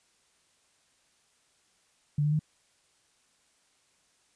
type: tone with pitch steps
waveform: sine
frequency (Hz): 146.7 / 149.4 / 153.7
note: D3 / D3 / D#3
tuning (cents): -2 / +30 / -21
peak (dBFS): -23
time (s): 2.18-2.393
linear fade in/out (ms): 5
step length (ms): 71
effects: white hiss -68 dBFS RMS until 4.35 s + resampled to 22050 Hz